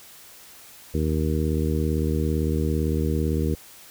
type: harmonic tone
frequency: 77.78 Hz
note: D#2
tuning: in tune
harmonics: 1 / 2 / 3 / 4 / 5 / 6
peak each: -24 / -27 / -29 / -30 / -31 / -32 dBFS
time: 0.94-3.55 s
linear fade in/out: 5 ms
effects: white hiss -47 dBFS RMS until 3.9 s